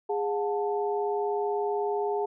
sine tone cluster, 412.2 / 721 / 882 Hz, G#4 / F#5 / A5, -13 / -45 / +4 cents, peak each -27 / -33 / -33 dBFS, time 0.09-2.26 s, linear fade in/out 10 ms, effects none

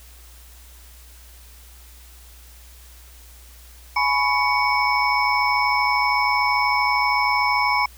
sine tone cluster, 841 / 989 / 1102 / 2241 / 5290 Hz, G#5 / B5 / C#6 / C#7 / E8, +22 / +2 / -11 / +18 / +5 cents, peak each -24 / -21 / -26 / -22 / -29 dBFS, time 3.96-7.86 s, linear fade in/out 5 ms, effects added 60 Hz sine -44 dBFS peak until 7.97 s + white hiss -49 dBFS RMS until 7.97 s

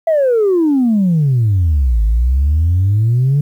sine exponential two-way sweep, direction down then up, 670 to 51.91 to 147.4 Hz, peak -8 dBFS, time 0.07-3.41 s, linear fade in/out 5 ms, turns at 2.03 s, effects tanh soft clip ceiling -7 dBFS + 8-bit

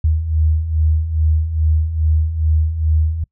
sine beating tone pair, 76.8 / 79.2 Hz, D#2 / D#2, -22 / +31 cents, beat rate 2.4 Hz, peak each -20 / -14 dBFS, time 0.04-3.24 s, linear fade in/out 5 ms, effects noise-tail reverb RT60 0.1 s tail -26 dB re dry

